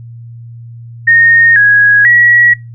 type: tone with pitch steps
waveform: sine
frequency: 1847 / 1659 / 1920 Hz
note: A#6 / G#6 / B6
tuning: -16 / -2 / -49 cents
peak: -3 dBFS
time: 1.07-2.54 s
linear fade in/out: 10 ms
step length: 490 ms
effects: noise-tail reverb RT60 0.2 s tail -22 dB re dry + added 117 Hz sine -27 dBFS peak until 2.74 s